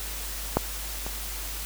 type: clicks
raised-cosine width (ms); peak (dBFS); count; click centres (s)
1; -6 / -21; 2; 0.57 / 1.065
effects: added 50 Hz sine -36 dBFS peak until 1.65 s + white hiss -36 dBFS RMS until 1.65 s